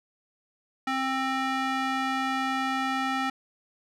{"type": "tone with band-pass filter", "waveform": "square", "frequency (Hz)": 264.6, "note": "C4", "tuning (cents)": 20, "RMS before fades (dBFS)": -28, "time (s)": [0.87, 3.3], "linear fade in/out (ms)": 5, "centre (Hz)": 1500, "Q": 0.9, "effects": []}